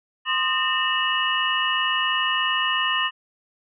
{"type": "tone cluster", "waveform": "sine", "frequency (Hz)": [1043, 1226, 1818, 2656, 2909], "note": ["C6", "D#6", "A#6", "E7", "F#7"], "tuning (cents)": [-6, -26, -44, 12, -30], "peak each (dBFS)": [-27, -28, -25, -31, -24], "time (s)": [0.25, 3.11], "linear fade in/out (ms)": 50, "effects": []}